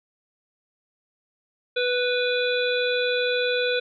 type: harmonic tone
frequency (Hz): 493.9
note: B4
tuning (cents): 0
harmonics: 1 / 3 / 5 / 7 / 8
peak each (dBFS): -23 / -28 / -30 / -31 / -32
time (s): 1.76-3.8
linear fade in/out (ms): 10
effects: none